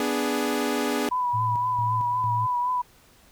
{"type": "chord", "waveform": "sawtooth", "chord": "G# diminished", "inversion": "first", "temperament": "equal", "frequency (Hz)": [246.9, 293.7, 415.3], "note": ["B3", "D4", "G#4"], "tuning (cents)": [0, 0, 0], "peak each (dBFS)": -24, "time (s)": [0, 1.09], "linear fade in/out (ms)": 2}
{"type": "tone with vibrato", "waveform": "sine", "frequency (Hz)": 987.8, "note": "B5", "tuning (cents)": 0, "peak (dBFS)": -22, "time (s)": [1.11, 2.82], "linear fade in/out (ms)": 10, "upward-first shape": "triangle", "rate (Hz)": 3.9, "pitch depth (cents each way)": 40}
{"type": "tone with tremolo", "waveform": "sine", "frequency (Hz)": 113.2, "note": "A2", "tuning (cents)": 50, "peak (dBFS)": -27, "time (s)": [1.33, 2.47], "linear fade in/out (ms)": 20, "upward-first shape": "square", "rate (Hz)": 2.2, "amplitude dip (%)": 70}
{"effects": ["pink hiss -56 dBFS RMS until 3.31 s"]}